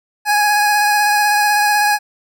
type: tone with vibrato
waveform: 25% pulse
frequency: 832 Hz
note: G#5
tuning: 3 cents sharp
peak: -8 dBFS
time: 0.25-1.99 s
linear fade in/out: 50 ms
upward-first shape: sine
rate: 16 Hz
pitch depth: 18 cents each way
effects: none